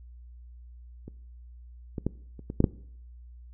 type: clicks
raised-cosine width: 3 ms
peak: -27 / -19 / -13 / -30 / -21 / -8 / -6 dBFS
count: 7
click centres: 1.08 / 1.982 / 2.066 / 2.393 / 2.501 / 2.604 / 2.642 s
effects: noise-tail reverb RT60 0.6 s tail -21 dB re dry + added 60 Hz sine -45 dBFS peak until 3.53 s